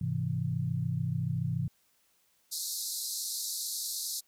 sine chord, Ab augmented, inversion none, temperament equal, 103.83 / 130.81 / 164.81 Hz, Ab2 / C3 / E3, 0 / 0 / 0 cents, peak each -35 / -32 / -33 dBFS, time 0.01-1.68 s, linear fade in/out 5 ms
pink band-pass noise, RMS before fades -36 dBFS, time 2.51-4.21 s, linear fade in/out 20 ms, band 3900 to 14000 Hz, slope 96 dB/octave
effects white hiss -70 dBFS RMS until 4.27 s

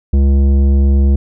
sine tone with tanh clipping, 68.9 Hz, C#2, 10 cents flat, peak -9 dBFS, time 0.13-1.16 s, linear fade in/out 5 ms, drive 12 dB, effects none

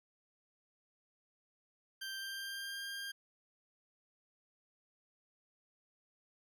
20% pulse tone with pitch glide, 1575 to 1600.7 Hz, G6 to G6, +8 to +36 cents, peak -36 dBFS, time 2.01-3.12 s, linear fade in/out 10 ms, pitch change +28 cents, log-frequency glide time 2.15-2.82 s, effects none

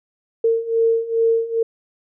sine beating tone pair, 454.4 / 456.8 Hz, A#4 / A#4, -44 / -35 cents, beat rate 2.4 Hz, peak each -20 / -17 dBFS, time 0.44-1.63 s, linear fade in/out 5 ms, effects none

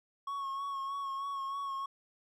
triangle tone with vibrato, 1101 Hz, C#6, 12 cents flat, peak -33 dBFS, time 0.27-1.86 s, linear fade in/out 5 ms, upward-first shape sine, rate 3.2 Hz, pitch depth 31 cents each way, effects none

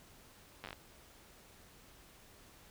slowing click train, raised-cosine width 0.3 ms, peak -28 dBFS, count 7, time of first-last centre 0.64-0.729 s, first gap 9 ms, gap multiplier 1.2, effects pink hiss -60 dBFS RMS until 2.7 s

